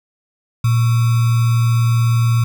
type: tone with sample-and-hold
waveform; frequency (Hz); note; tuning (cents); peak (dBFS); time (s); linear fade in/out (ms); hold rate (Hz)
sine; 116.54; A#2; 0; -11; 0.64-2.44; 5; 1225
effects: none